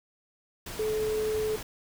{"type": "tone in noise", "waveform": "sine", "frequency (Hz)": 431.9, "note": "A4", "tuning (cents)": -32, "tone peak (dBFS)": -26, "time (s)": [0.79, 1.56], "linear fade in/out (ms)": 5, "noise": "pink", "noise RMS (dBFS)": -39, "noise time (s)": [0.66, 1.63], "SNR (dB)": 10, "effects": []}